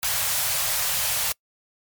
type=band-stop noise; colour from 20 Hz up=white; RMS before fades=-24 dBFS; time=0.03-1.32 s; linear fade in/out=0 ms; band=170 to 520 Hz; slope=48 dB/octave; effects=noise-tail reverb RT60 0.1 s tail -26 dB re dry + MP3 96 kbps